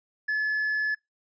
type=tone with tanh clipping; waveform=triangle; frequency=1719 Hz; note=A6; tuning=41 cents flat; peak=-24 dBFS; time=0.28-0.95 s; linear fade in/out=10 ms; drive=6 dB; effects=noise-tail reverb RT60 0.2 s tail -26 dB re dry + resampled to 16000 Hz